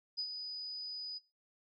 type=tone with ADSR envelope; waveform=sine; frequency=4971 Hz; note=D#8; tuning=2 cents flat; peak=-33 dBFS; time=0.17-1.19 s; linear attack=22 ms; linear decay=70 ms; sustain=-7 dB; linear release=19 ms; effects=noise-tail reverb RT60 0.3 s tail -22 dB re dry + AAC 64 kbps